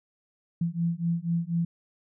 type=beating tone pair; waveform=sine; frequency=167.1 / 171.2 Hz; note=E3 / F3; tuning=+24 / -34 cents; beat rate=4.1 Hz; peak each=-28 dBFS; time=0.61-1.65 s; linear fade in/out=5 ms; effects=none